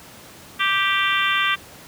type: harmonic tone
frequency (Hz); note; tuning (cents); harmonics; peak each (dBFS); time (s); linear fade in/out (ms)
392; G4; 0; 3 / 4 / 5 / 6 / 7 / 8 / 9; -23 / -24 / -25 / -26 / -26 / -27 / -28; 0.59-1.56; 20
effects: pink hiss -43 dBFS RMS until 1.87 s + high-pass 80 Hz 12 dB/octave